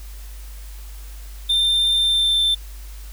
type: tone with pitch glide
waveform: triangle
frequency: 3591 to 3554 Hz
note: A7 to A7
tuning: +35 to +17 cents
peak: -14 dBFS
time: 1.49-2.55 s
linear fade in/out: 10 ms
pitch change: -18 cents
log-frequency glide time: 1.95-2.43 s
effects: added 50 Hz sine -33 dBFS peak until 3.12 s + white hiss -46 dBFS RMS until 3.12 s